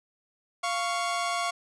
sawtooth tone pair together, 695.8 / 1110 Hz, F5 / C#6, -7 / +2 cents, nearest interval minor sixth, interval 809 cents, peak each -26 dBFS, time 0.63-1.51 s, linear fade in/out 10 ms, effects resampled to 22050 Hz

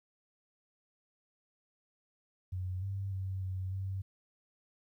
sine tone with pitch steps, 92.1 / 97.9 / 95.1 / 93.6 / 96 Hz, F#2 / G2 / F#2 / F#2 / G2, -7 / -2 / +48 / +20 / -36 cents, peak -34 dBFS, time 2.52-4.02 s, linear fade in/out 10 ms, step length 300 ms, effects 12-bit

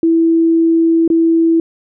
sine tone with dropouts, 329.4 Hz, E4, 1 cent flat, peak -8 dBFS, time 0.03-1.6 s, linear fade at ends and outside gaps 2 ms, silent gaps 1.078-1.101 s, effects none

